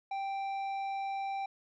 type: tone with tanh clipping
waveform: triangle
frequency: 784 Hz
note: G5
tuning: in tune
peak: -35 dBFS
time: 0.11-1.46 s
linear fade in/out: 5 ms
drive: 13 dB
effects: none